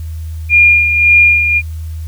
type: tone with tremolo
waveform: sine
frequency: 2415 Hz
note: D7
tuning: 48 cents sharp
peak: -3 dBFS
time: 0.49-1.62 s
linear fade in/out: 50 ms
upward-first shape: sine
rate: 1.8 Hz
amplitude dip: 55%
effects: added 80 Hz sine -20 dBFS peak until 2.07 s + white hiss -45 dBFS RMS until 2.07 s